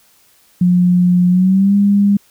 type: tone with pitch glide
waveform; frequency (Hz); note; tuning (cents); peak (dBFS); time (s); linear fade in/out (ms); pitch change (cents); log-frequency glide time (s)
sine; 178.6 to 201.6; F3 to G3; +39 to +49; -8; 0.61-2.17; 5; +210; 1.29-1.75
effects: white hiss -52 dBFS RMS until 2.3 s